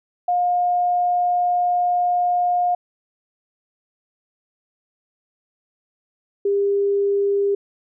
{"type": "tone pair in turn", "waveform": "sine", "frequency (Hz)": [712, 400.9], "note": ["F5", "G4"], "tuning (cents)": [33, 39], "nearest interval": "minor seventh", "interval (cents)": 994, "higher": "first", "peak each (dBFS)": -16, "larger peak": "neither", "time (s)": [[0.28, 2.75], [6.45, 7.55]], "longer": "first", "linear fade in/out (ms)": 5, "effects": []}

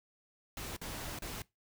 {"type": "noise with dropouts", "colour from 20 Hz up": "pink", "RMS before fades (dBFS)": -42, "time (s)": [0.57, 1.42], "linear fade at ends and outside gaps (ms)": 2, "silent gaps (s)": [[0.765, 0.814], [1.189, 1.221]], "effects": ["noise-tail reverb RT60 0.2 s tail -21 dB re dry"]}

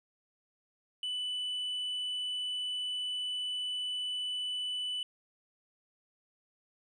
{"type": "tone", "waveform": "sine", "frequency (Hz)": 2985, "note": "F#7", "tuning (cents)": 15, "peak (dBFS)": -30, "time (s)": [1.03, 5.03], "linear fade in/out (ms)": 2, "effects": ["tanh soft clip ceiling -32 dBFS"]}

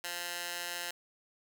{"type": "tone with high-pass filter", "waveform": "15% pulse", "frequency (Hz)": 174.61, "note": "F3", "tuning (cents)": 0, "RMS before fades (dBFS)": -39, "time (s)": [0.04, 0.91], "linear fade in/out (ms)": 2, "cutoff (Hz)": 1400, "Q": 0.56, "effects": []}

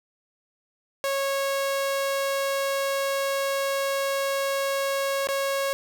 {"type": "tone with dropouts", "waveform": "sawtooth", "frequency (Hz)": 550, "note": "C#5", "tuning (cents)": -14, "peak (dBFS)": -20, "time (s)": [1.04, 5.73], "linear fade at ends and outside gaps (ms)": 0, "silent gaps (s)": [5.271, 5.288], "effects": []}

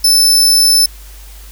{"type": "tone", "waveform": "sawtooth", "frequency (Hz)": 5274, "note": "E8", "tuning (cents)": 0, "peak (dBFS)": -4, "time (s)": [0.04, 0.86], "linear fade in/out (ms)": 5, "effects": ["added 50 Hz sine -32 dBFS peak until 1.51 s", "white hiss -40 dBFS RMS until 1.51 s"]}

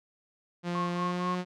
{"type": "tone with pitch glide", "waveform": "sawtooth", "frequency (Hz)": [174.61, 180.66], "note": ["F3", "F#3"], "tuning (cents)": [0, -41], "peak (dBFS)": -26, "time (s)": [0.63, 1.45], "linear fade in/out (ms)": 50, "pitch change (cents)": 59, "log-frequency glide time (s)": [0.9, 1.34]}
{"type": "tone with tremolo", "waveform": "sine", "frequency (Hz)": 1087, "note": "C#6", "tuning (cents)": -34, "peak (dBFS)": -29, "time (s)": [0.75, 1.35], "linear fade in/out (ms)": 0, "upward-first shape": "sine", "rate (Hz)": 4.2, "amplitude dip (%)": 90}
{"effects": ["low-pass 5000 Hz 12 dB/octave"]}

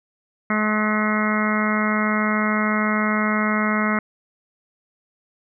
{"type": "harmonic tone", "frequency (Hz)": 213.4, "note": "G#3", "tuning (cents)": 47, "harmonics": [1, 2, 3, 4, 5, 6, 7, 8, 9, 10], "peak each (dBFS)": [-21, -32, -29, -35, -29, -26, -29, -37, -28, -28], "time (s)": [0.5, 3.99], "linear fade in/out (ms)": 2, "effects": []}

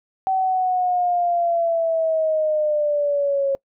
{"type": "linear sweep", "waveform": "sine", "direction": "down", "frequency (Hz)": [765, 546], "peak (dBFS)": -17, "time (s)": [0.27, 3.55], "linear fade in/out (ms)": 0, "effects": ["noise-tail reverb RT60 0.1 s tail -25 dB re dry"]}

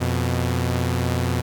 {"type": "tone pair together", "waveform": "sawtooth", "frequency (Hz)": [87.81, 123.47], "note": ["F2", "B2"], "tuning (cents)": [10, 0], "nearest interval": "tritone", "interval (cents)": 590, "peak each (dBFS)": -19, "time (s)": [0, 1.42], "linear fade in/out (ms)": 20, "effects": []}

